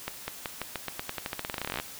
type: accelerating click train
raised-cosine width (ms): 0.3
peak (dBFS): -15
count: 26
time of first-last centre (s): 0.08-1.799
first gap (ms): 200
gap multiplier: 0.89
effects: white hiss -44 dBFS RMS until 1.99 s